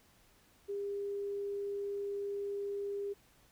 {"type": "tone", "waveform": "sine", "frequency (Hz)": 402.5, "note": "G4", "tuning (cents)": 46, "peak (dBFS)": -35, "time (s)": [0.68, 3.14], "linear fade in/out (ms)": 20, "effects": ["pink hiss -66 dBFS RMS until 3.51 s"]}